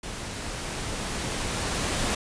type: noise with level ramp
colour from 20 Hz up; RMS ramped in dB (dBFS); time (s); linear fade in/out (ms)
pink; -36 to -26; 0.03-2.15; 5
effects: resampled to 22050 Hz